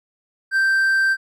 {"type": "tone", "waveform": "triangle", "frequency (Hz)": 1566, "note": "G6", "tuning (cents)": -2, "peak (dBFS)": -13, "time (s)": [0.51, 1.17], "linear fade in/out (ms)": 50, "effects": []}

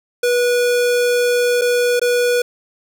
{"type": "tone with dropouts", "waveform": "square", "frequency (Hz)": 487, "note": "B4", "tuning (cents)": -24, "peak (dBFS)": -14, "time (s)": [0.23, 2.42], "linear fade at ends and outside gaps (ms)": 5, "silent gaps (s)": [[1.613, 1.617], [1.996, 2.015]], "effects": []}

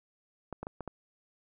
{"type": "clicks", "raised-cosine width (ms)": 1, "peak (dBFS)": -24, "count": 5, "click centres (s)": [0.527, 0.63, 0.669, 0.807, 0.877], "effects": []}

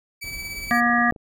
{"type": "tone with tremolo", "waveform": "sawtooth", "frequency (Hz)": 2297, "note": "D7", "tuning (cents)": -39, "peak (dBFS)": -26, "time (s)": [0.21, 0.81], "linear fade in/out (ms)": 20, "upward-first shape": "sine", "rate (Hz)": 17, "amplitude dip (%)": 40}
{"type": "noise", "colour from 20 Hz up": "brown", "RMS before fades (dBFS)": -40, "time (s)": [0.24, 0.74], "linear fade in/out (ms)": 0}
{"type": "harmonic tone", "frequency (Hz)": 238.7, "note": "A#3", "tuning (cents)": 41, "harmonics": [1, 3, 5, 7, 8], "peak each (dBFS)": [-22, -23, -24, -22, -23], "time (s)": [0.71, 1.11], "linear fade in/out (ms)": 0}
{"type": "clicks", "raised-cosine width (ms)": 2, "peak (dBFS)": -29, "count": 10, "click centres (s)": [0.774, 0.822, 0.866, 0.897, 0.934, 0.984, 1.016, 1.087, 1.124, 1.162]}
{"effects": []}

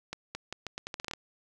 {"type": "accelerating click train", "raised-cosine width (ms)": 0.2, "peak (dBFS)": -19, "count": 12, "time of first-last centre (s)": [0.13, 1.136], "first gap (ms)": 220, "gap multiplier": 0.8, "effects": []}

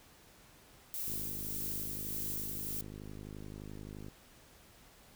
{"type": "noise with tremolo", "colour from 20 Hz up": "violet", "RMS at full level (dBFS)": -38, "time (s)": [0.94, 2.81], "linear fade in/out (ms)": 0, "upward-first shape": "sine", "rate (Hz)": 1.7, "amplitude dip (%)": 30}
{"type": "click train", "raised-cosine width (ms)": 3, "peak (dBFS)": -34, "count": 156, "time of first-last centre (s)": [1.08, 4.084], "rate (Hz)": 51.6}
{"effects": ["pink hiss -60 dBFS RMS until 5.15 s"]}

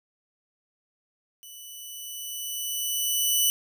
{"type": "tone with level ramp", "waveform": "10% pulse", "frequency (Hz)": 2976, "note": "F#7", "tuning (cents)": 9, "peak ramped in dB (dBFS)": [-35, -11], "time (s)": [1.43, 3.5], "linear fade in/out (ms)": 0, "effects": []}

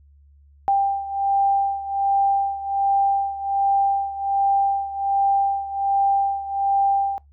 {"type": "beating tone pair", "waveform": "sine", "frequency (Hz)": [791, 792.3], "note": ["G5", "G5"], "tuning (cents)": [15, 18], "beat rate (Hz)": 1.3, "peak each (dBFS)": [-19, -23], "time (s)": [0.68, 7.18], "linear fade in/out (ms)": 0, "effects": ["noise-tail reverb RT60 0.2 s tail -24 dB re dry", "added 71 Hz sine -49 dBFS peak until 7.32 s"]}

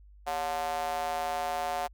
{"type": "tone with high-pass filter", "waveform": "square", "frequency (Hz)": 80.3, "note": "E2", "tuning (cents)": -45, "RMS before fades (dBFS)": -32, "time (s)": [0.26, 1.88], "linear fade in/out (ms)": 20, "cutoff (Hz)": 720, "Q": 4.5, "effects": ["added 50 Hz sine -51 dBFS peak until 1.93 s"]}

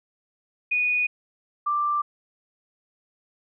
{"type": "tone pair in turn", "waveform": "sine", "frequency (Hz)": [2470, 1179.2], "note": ["D#7", "D6"], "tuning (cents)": [-13, 7], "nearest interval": "octave + minor second", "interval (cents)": 1280, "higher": "first", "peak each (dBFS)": [-20, -21], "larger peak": "first", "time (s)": [[0.71, 1.07], [1.66, 2.02]], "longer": "neither", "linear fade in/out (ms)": 10, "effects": []}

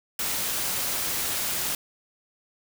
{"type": "noise", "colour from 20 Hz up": "white", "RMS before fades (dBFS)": -28, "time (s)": [0.19, 1.75], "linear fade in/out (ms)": 2, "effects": []}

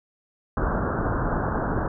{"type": "low-pass noise", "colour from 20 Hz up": "pink", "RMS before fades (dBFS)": -25, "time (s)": [0.57, 1.88], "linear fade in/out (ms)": 2, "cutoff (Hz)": 1600, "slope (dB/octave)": 96, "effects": []}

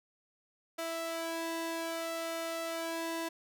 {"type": "tone with flanger", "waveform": "sawtooth", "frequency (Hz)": 330, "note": "E4", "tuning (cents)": 2, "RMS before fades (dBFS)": -37, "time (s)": [0.78, 3.29], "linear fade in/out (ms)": 10, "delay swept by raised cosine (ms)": [1.4, 1.93], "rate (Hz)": 0.63, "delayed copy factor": 0.65, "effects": []}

